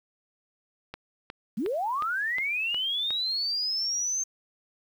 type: click train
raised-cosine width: 0.3 ms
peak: -21 dBFS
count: 7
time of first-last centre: 0.94-3.106 s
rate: 2.77 Hz
type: linear sweep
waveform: sine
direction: up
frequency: 181.5 to 6350 Hz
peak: -26 dBFS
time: 1.57-4.24 s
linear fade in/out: 10 ms
effects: 9-bit

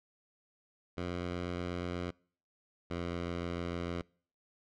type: tone pair in turn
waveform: 10% pulse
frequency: 88.3 / 86.68 Hz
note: F2 / F2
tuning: +20 / -12 cents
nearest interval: unison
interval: 32 cents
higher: first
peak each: -27 dBFS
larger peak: neither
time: 0.97-2.11 / 2.9-4.02 s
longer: first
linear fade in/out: 10 ms
effects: noise-tail reverb RT60 0.5 s tail -26 dB re dry + low-pass 4000 Hz 12 dB/octave

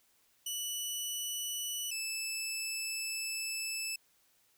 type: tone pair in turn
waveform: 15% pulse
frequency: 2960 / 2628 Hz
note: F#7 / E7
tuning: 0 / -6 cents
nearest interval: major second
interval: 206 cents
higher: first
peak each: -28 dBFS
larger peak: neither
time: 0.46-1.91 / 1.91-3.96 s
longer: second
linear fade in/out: 5 ms
effects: white hiss -70 dBFS RMS until 4.57 s

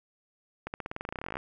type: accelerating click train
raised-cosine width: 0.5 ms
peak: -20 dBFS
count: 21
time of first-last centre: 0.67-1.37 s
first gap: 69 ms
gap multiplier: 0.92
effects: none

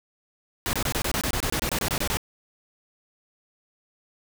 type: noise bursts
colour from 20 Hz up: pink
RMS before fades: -26 dBFS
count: 16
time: 0.66-2.171 s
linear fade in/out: 0 ms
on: 71 ms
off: 25 ms
effects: none

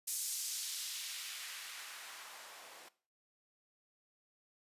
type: noise with band-pass filter sweep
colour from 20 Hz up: blue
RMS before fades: -44 dBFS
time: 0.07-2.89 s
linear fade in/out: 10 ms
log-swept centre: 8000 to 550 Hz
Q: 0.97
effects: noise-tail reverb RT60 0.4 s tail -18 dB re dry + resampled to 32000 Hz

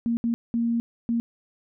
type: tone bursts at uneven times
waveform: sine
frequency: 233.1 Hz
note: A#3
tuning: in tune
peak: -21 dBFS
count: 4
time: 0.06-0.17 / 0.24-0.34 / 0.54-0.8 / 1.09-1.2 s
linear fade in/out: 0 ms
effects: none

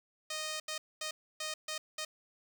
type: tone bursts at uneven times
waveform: 5% pulse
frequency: 620 Hz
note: D#5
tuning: 6 cents flat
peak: -25 dBFS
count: 6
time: 0.3-0.6 / 0.68-0.78 / 1.01-1.11 / 1.4-1.54 / 1.68-1.78 / 1.98-2.05 s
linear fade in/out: 5 ms
effects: none

